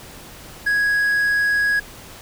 triangle tone, 1661.2 Hz, G#6, in tune, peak -14 dBFS, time 0.66-1.8 s, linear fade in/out 10 ms, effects pink hiss -40 dBFS RMS until 2.21 s

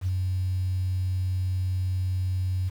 sine tone with ADSR envelope, 92.5 Hz, F#2, in tune, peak -21 dBFS, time 0.01-2.7 s, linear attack 56 ms, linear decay 28 ms, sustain -2 dB, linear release 21 ms, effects tanh soft clip ceiling -18 dBFS + 8-bit

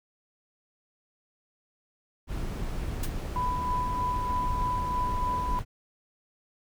brown noise, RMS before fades -32 dBFS, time 2.27-5.65 s, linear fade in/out 50 ms
white noise with exponential decay, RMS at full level -32 dBFS, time 3.03-3.14 s, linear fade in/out 5 ms, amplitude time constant 22 ms
sine tone with tremolo, 995 Hz, B5, 13 cents sharp, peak -26 dBFS, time 3.36-5.59 s, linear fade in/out 0 ms, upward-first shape sine, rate 3.2 Hz, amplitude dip 35%
effects none

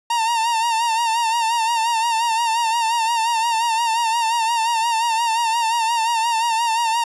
45% pulse tone with vibrato, 918 Hz, A#5, 27 cents flat, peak -17 dBFS, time 0.1-7.04 s, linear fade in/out 5 ms, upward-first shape sine, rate 5.7 Hz, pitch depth 61 cents each way, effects resampled to 24000 Hz + 9-bit

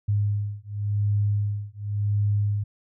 sine beating tone pair, 102.5 / 103.41 Hz, G#2 / G#2, -22 / -7 cents, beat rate 0.91 Hz, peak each -25 dBFS, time 0.08-2.64 s, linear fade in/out 10 ms, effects none

